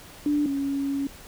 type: tone pair in turn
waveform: sine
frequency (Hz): 293.7 / 277.8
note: D4 / C#4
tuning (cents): 0 / +4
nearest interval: minor second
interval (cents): 96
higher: first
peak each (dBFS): -20 / -24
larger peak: first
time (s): 0.26-0.46 / 0.46-1.07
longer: second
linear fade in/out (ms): 2
effects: pink hiss -46 dBFS RMS until 1.27 s